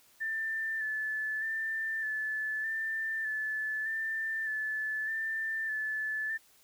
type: tone with vibrato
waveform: sine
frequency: 1760 Hz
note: A6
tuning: in tune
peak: -31 dBFS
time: 0.2-6.38 s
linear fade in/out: 20 ms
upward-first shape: square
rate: 0.82 Hz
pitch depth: 23 cents each way
effects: white hiss -63 dBFS RMS until 6.63 s